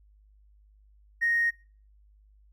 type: tone with tanh clipping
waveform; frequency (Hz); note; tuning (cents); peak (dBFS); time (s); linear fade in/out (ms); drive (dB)
triangle; 1864.7; A#6; 0; -22; 1.21-1.51; 20; 1
effects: noise-tail reverb RT60 0.4 s tail -22 dB re dry + added 51 Hz sine -56 dBFS peak until 2.52 s